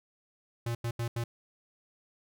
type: tone bursts at uneven times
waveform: square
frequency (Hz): 117.5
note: A#2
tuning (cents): +14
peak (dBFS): -31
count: 4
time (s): 0.66-0.75 / 0.84-0.91 / 0.99-1.08 / 1.16-1.24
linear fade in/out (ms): 5
effects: none